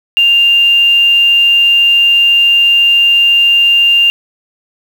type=tone with quantisation; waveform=sine; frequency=2794 Hz; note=F7; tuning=in tune; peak=-5 dBFS; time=0.17-4.1 s; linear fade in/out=0 ms; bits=5; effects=none